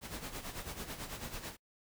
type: noise with tremolo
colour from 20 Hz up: pink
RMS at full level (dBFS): -41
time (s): 0.01-1.57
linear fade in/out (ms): 50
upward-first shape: sine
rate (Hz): 9.1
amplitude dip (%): 65
effects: noise-tail reverb RT60 0.1 s tail -25 dB re dry